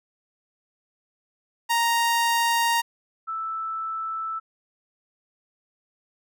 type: tone pair in turn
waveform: sawtooth / sine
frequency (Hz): 932.3 / 1318.5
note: A#5 / E6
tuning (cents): 0 / 0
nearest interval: tritone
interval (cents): 600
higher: second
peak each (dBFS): -16 / -27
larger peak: first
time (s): 1.69-2.82 / 3.27-4.4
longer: neither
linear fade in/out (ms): 20
effects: none